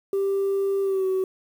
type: tone with pitch glide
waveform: sine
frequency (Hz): 393 to 377.4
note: G4 to F#4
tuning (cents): +4 to +34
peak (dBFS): -19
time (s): 0.13-1.24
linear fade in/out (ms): 2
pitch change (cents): -70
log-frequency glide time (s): 0.82-1.06
effects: tanh soft clip ceiling -18 dBFS + 8-bit